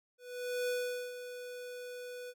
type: tone with ADSR envelope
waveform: square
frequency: 493.9 Hz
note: B4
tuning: in tune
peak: -32 dBFS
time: 0.18-2.34 s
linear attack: 500 ms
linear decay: 440 ms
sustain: -11 dB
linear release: 49 ms
effects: none